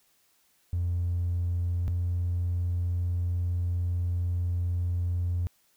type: tone pair in turn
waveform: triangle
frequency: 87.31 / 87.77 Hz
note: F2 / F2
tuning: 0 / +9 cents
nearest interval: unison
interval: 9 cents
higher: second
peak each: -22 dBFS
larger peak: neither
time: 0.73-1.88 / 1.88-5.47 s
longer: second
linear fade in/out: 0 ms
effects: tanh soft clip ceiling -22 dBFS + white hiss -67 dBFS RMS until 5.76 s